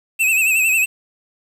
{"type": "tone with vibrato", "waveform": "square", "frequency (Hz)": 2600, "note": "E7", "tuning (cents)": -24, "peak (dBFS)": -14, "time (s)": [0.19, 0.86], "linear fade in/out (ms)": 20, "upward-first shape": "sine", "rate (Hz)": 11, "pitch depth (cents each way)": 68, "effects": ["7-bit"]}